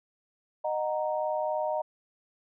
sine chord, D# minor, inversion none, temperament equal with one note detuned, 616.2 / 740 / 932.3 Hz, D#5 / F#5 / A#5, -17 / 0 / 0 cents, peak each -29 / -34 / -33 dBFS, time 0.64-1.82 s, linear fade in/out 10 ms, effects none

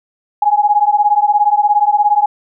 sine beating tone pair, 823 / 840 Hz, G#5 / G#5, -16 / +19 cents, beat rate 17 Hz, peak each -12 dBFS, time 0.42-2.26 s, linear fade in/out 5 ms, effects none

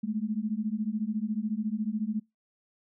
sine beating tone pair, 207.7 / 221.7 Hz, G#3 / A3, 0 / +13 cents, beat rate 14 Hz, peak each -31 dBFS, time 0.03-2.2 s, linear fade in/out 10 ms, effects noise-tail reverb RT60 0.2 s tail -26 dB re dry

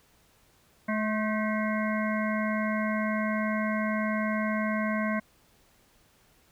harmonic tone with a mistuned harmonic, 214.7 Hz, A3, 42 cents flat, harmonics 1 / 3 / 5 / 7 / 9 / 10, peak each -28 / -33 / -35 / -36 / -38 / -38 dBFS, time 0.88-5.2 s, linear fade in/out 10 ms, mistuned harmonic 7, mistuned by +49 cents, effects pink hiss -63 dBFS RMS until 6.51 s

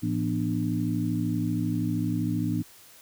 sine tone cluster, 110.5 / 170.8 / 246.3 / 299.1 Hz, A2 / F3 / B3 / D4, +8 / -38 / -5 / +32 cents, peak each -30 dBFS, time 0.02-2.63 s, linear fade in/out 20 ms, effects white hiss -52 dBFS RMS until 3.01 s

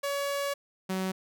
sawtooth tone pair in turn, 564 / 188.21 Hz, C#5 / F#3, +30 / +30 cents, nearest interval octave + perfect fifth, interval 1900 cents, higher first, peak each -25 dBFS, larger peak neither, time 0.03-0.54 / 0.89-1.12 s, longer first, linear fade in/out 10 ms, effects none

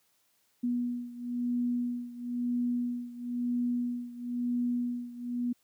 sine beating tone pair, 242.7 / 243.7 Hz, B3 / B3, -30 / -23 cents, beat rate 1 Hz, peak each -31 / -34 dBFS, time 0.63-5.53 s, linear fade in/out 10 ms, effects white hiss -71 dBFS RMS until 5.63 s + high-pass 80 Hz 12 dB/octave

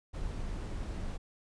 brown noise, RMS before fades -37 dBFS, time 0.13-1.18 s, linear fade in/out 20 ms, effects resampled to 22050 Hz

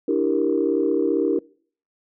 sine chord, E half-diminished seventh, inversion third, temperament equal, 293.7 / 329.6 / 392 / 466.2 Hz, D4 / E4 / G4 / Bb4, 0 / 0 / 0 / 0 cents, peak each -23 dBFS, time 0.08-1.39 s, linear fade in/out 5 ms, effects noise-tail reverb RT60 0.5 s tail -24 dB re dry + tanh soft clip ceiling -8 dBFS

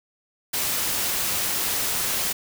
white noise, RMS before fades -25 dBFS, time 0.53-2.33 s, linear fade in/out 10 ms, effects none

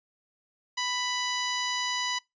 10% pulse tone, 990 Hz, B5, 4 cents sharp, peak -19 dBFS, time 0.77-2.19 s, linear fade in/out 10 ms, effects noise-tail reverb RT60 0.2 s tail -25 dB re dry + resampled to 16000 Hz

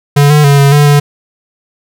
square tone with pitch steps, 143.5 / 149.4 / 141.5 / 140 / 146.2 / 144.8 Hz, D3 / D3 / C#3 / C#3 / D3 / D3, -40 / +30 / +36 / +18 / -7 / -24 cents, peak -4 dBFS, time 0.16-1 s, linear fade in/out 10 ms, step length 140 ms, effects none

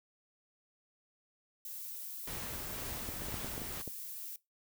violet noise, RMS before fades -44 dBFS, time 1.65-4.36 s, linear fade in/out 2 ms
pink noise with tremolo, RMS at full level -43 dBFS, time 2.27-3.82 s, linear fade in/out 5 ms, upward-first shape sine, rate 2 Hz, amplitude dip 25%
clicks, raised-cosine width 2 ms, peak -29 dBFS, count 8, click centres 3.089 / 3.22 / 3.285 / 3.342 / 3.446 / 3.579 / 3.618 / 3.877 s
effects noise-tail reverb RT60 0.2 s tail -20 dB re dry

